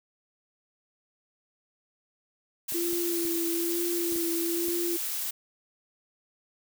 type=noise; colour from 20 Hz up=blue; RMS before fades=-32 dBFS; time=2.68-5.31 s; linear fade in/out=10 ms
type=clicks; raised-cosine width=2 ms; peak=-31 dBFS; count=6; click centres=2.723 / 2.931 / 3.253 / 4.124 / 4.159 / 4.683 s
type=tone with vibrato; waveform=sine; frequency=340 Hz; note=F4; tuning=46 cents flat; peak=-28 dBFS; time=2.74-4.97 s; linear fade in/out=10 ms; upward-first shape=sine; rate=1.1 Hz; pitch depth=25 cents each way
effects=none